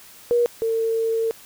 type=tone pair in turn; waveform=sine; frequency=478.2 / 451.8 Hz; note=A#4 / A4; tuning=+44 / +46 cents; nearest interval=minor second; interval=98 cents; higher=first; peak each=-15 / -19 dBFS; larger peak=first; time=0.31-0.46 / 0.62-1.31 s; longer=second; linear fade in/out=0 ms; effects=white hiss -46 dBFS RMS until 1.45 s